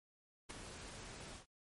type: noise with ADSR envelope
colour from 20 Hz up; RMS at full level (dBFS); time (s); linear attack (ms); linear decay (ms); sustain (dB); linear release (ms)
pink; -43; 0.49-1.46; 16; 8; -8; 110
effects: MP3 48 kbps